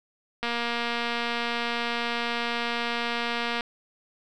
click train, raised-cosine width 0.3 ms, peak -13 dBFS, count 751, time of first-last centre 0.43-3.608 s, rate 236 Hz, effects none

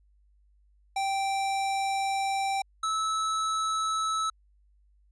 square tone pair in turn, 782 / 1303.1 Hz, G5 / E6, -4 / -20 cents, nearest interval major sixth, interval 884 cents, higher second, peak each -27 dBFS, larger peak neither, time 0.96-2.62 / 2.83-4.3 s, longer first, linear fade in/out 5 ms, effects added 50 Hz sine -60 dBFS peak until 5.11 s + resampled to 22050 Hz

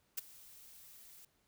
blue noise with ADSR envelope, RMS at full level -35 dBFS, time 0.17-1.25 s, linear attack 12 ms, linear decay 16 ms, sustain -22 dB, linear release 3 ms, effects pink hiss -75 dBFS RMS until 1.47 s

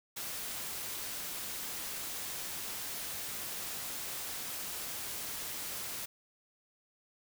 white noise, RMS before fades -40 dBFS, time 0.16-6.06 s, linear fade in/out 10 ms, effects none

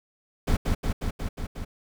brown noise with echo, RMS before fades -22 dBFS, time 0.47-0.57 s, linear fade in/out 10 ms, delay 180 ms, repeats 6, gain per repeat -2 dB, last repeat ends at 1.65 s, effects none

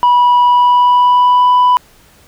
sine tone with pitch glide, 977 to 992.4 Hz, B5 to B5, -19 to +8 cents, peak -3 dBFS, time 0.03-1.77 s, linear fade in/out 0 ms, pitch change +27 cents, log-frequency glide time 0.43-1.51 s, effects tanh soft clip ceiling -5 dBFS + pink hiss -46 dBFS RMS until 2.27 s

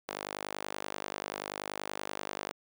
sawtooth tone with high-pass filter, 50.4 Hz, G1, 49 cents sharp, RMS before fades -40 dBFS, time 0.08-2.52 s, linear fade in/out 10 ms, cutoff 540 Hz, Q 0.89, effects none

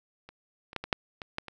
clicks, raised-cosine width 0.3 ms, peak -30 / -28 / -15 / -20 / -8 / -22 / -15 / -25 dBFS, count 8, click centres 0.29 / 0.731 / 0.763 / 0.84 / 0.928 / 1.218 / 1.384 / 1.483 s, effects none

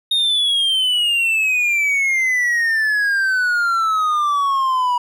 triangle exponential sweep, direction down, 3719 to 967 Hz, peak -13 dBFS, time 0.11-4.98 s, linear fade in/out 5 ms, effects none

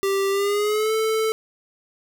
square tone with pitch glide, 392 to 440 Hz, G4 to A4, 0 to 0 cents, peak -20 dBFS, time 0.03-1.32 s, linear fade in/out 0 ms, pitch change +200 cents, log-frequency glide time 0.3-0.93 s, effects none

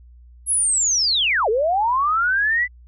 sine linear two-way sweep, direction down then up, 10940 to 409.6 to 2013 Hz, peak -16 dBFS, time 0.46-2.68 s, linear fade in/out 50 ms, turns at 1.49 s, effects added 60 Hz sine -43 dBFS peak until 2.87 s

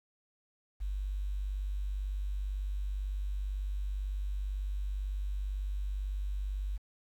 sine tone with quantisation, 49 Hz, G1, in tune, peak -32 dBFS, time 0.8-6.78 s, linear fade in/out 20 ms, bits 10, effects none

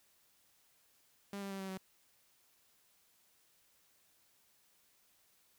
sawtooth tone with pitch steps, 199.9 / 197.15 / 194.43 / 191.76 / 189.12 Hz, G3 / G3 / G3 / G3 / F#3, +34 / +10 / -14 / -38 / +38 cents, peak -37 dBFS, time 1.33-1.775 s, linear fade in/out 2 ms, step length 89 ms, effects white hiss -71 dBFS RMS until 5.58 s

